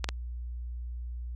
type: clicks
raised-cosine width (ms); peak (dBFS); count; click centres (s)
0.2; -12; 2; 0.043 / 0.089
effects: added 60 Hz sine -34 dBFS peak until 1.35 s + MP3 64 kbps